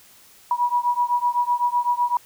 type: beating tone pair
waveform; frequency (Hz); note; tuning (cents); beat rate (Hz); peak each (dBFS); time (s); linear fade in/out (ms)
sine; 966 / 973.9; B5 / B5; -39 / -24; 7.9; -21 / -22; 0.51-2.17; 2
effects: white hiss -51 dBFS RMS until 2.25 s